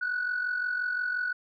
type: tone pair together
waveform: sine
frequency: 1469 / 1514.7 Hz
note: F#6 / F#6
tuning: -13 / +40 cents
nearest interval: minor second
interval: 53 cents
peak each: -27 / -33 dBFS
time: 0.01-1.33 s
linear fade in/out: 10 ms
effects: tanh soft clip ceiling -23 dBFS